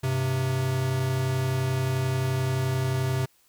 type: tone pair together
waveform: square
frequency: 99.6 / 131.08 Hz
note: G2 / C3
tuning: +28 / +4 cents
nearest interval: perfect fourth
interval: 476 cents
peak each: -32 / -25 dBFS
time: 0.03-3.26 s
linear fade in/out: 10 ms
effects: white hiss -63 dBFS RMS until 3.48 s